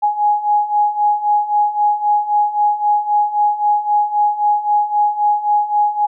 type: beating tone pair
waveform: sine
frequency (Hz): 830.6 / 834.4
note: G#5 / G#5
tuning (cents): 0 / +8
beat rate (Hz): 3.8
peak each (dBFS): -18 / -14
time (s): 0.02-6.07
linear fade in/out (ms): 20
effects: none